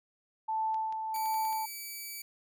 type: tone with tremolo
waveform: sine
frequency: 880 Hz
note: A5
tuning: in tune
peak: -28 dBFS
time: 0.48-1.66 s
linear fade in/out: 10 ms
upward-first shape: sine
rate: 1.4 Hz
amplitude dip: 45%
type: clicks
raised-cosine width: 0.2 ms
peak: -34 dBFS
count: 7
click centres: 0.744 / 0.925 / 1.162 / 1.258 / 1.343 / 1.452 / 1.528 s
type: tone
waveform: 5% pulse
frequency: 2300 Hz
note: D7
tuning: 37 cents flat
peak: -30 dBFS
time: 1.14-2.22 s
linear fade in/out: 5 ms
effects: none